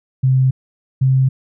sine tone pair in turn, 130.8 / 131.94 Hz, C3 / C3, 0 / +15 cents, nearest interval unison, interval 15 cents, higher second, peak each -10 dBFS, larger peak neither, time 0.23-0.51 / 1.01-1.29 s, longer neither, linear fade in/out 10 ms, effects none

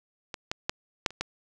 clicks, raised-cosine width 0.2 ms, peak -18 / -12 / -9 / -6 / -28 / -12 dBFS, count 6, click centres 0.342 / 0.515 / 0.695 / 1.062 / 1.106 / 1.21 s, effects none

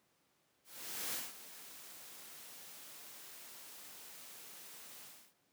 white noise with ADSR envelope, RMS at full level -39 dBFS, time 0.64-5.34 s, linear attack 490 ms, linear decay 190 ms, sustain -14 dB, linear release 310 ms, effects pink hiss -75 dBFS RMS until 5.52 s + high-pass 150 Hz 12 dB/octave

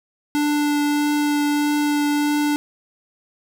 square tone with vibrato, 293.7 Hz, D4, in tune, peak -18 dBFS, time 0.35-2.56 s, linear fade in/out 0 ms, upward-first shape triangle, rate 1.6 Hz, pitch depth 9 cents each way, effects none

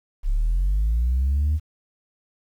sine linear sweep, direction up, 32.33 to 78.8 Hz, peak -16 dBFS, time 0.23-1.6 s, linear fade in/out 50 ms, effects tanh soft clip ceiling -16 dBFS + 9-bit

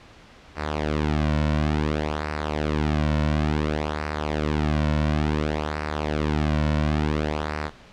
sawtooth tone with flanger, 75.8 Hz, D#2, 45 cents flat, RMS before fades -24 dBFS, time 0.55-7.71 s, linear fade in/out 50 ms, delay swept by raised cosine 0.29 to 2.49 ms, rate 0.57 Hz, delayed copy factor -0.7, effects pink hiss -48 dBFS RMS until 7.92 s + low-pass 4000 Hz 12 dB/octave

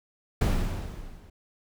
brown noise with level ramp, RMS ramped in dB -20 to -50 dBFS, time 0.41-1.3 s, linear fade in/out 5 ms, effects none

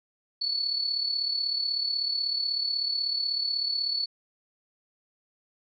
sine tone with amplitude modulation, 4435 Hz, C#8, in tune, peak -23 dBFS, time 0.41-4.06 s, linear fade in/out 10 ms, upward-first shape sine, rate 36.2 Hz, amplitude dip 60%, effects none

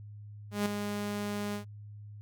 sawtooth tone with ADSR envelope, 205.6 Hz, G#3, 17 cents flat, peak -22 dBFS, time 0.51-1.65 s, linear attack 150 ms, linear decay 4 ms, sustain -7 dB, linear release 110 ms, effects added 104 Hz sine -44 dBFS peak until 2.21 s

